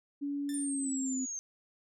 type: tone with pitch glide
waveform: sine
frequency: 284.4 to 259.3 Hz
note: C#4 to C4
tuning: +45 to -15 cents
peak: -32 dBFS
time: 0.21-1.26 s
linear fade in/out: 20 ms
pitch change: -160 cents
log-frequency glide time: 0.53-1.15 s
type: tone with exponential decay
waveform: 10% pulse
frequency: 1775 Hz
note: A6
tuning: 15 cents sharp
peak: -34 dBFS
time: 0.49-0.78 s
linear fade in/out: 1 ms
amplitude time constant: 61 ms
type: linear sweep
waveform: sine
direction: down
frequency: 9090 to 6290 Hz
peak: -36 dBFS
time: 0.54-1.39 s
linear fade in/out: 0 ms
effects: none